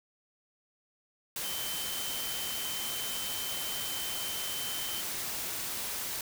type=tone in noise; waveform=sine; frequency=3083 Hz; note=G7; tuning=29 cents flat; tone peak=-39 dBFS; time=1.44-5.01 s; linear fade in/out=2 ms; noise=white; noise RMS=-36 dBFS; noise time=1.36-6.21 s; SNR=-6 dB; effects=none